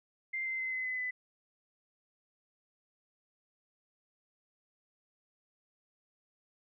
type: tone with pitch steps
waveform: sine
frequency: 2093 / 2075 / 2057 / 2039 / 2022 / 2004 Hz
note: C7 / C7 / C7 / C7 / B6 / B6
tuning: 0 / -15 / -30 / -45 / +40 / +25 cents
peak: -33 dBFS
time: 0.33-1.11 s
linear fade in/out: 10 ms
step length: 130 ms
effects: none